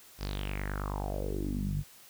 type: tone with low-pass filter sweep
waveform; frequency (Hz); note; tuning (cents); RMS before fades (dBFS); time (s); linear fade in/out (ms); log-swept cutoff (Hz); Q
sawtooth; 49.39; G1; +14; -34; 0.18-1.84; 50; 5400 to 130; 5.2
effects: white hiss -55 dBFS RMS until 2.09 s